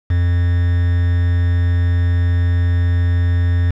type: tone with quantisation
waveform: triangle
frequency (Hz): 87.31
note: F2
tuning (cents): 0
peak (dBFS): -10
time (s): 0.1-3.71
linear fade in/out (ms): 5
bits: 5
effects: low-pass 3000 Hz 12 dB/octave